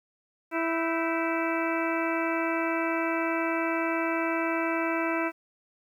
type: harmonic tone with a mistuned harmonic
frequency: 329.6 Hz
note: E4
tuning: in tune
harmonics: 1 / 2 / 3 / 4 / 5 / 6 / 7 / 8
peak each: -29 / -32 / -34 / -35 / -36 / -37 / -37 / -38 dBFS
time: 0.51-5.32 s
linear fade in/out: 50 ms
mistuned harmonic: 5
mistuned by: -100 cents
effects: 10-bit